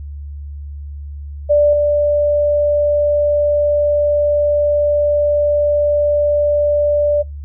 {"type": "tone with level steps", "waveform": "sine", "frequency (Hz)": 587.3, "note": "D5", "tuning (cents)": 0, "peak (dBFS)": [-8, -11], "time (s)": [1.49, 7.23], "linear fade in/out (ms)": 20, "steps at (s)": 1.73, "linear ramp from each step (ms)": 2, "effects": ["noise-tail reverb RT60 0.2 s tail -25 dB re dry", "added 72 Hz sine -26 dBFS peak until 7.44 s"]}